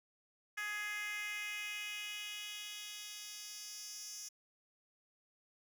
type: tone with high-pass filter sweep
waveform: 10% pulse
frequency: 417.7 Hz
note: G#4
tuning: 10 cents sharp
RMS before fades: -44 dBFS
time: 0.57-4.29 s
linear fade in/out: 10 ms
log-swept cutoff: 1700 to 5700 Hz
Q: 2.8
effects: none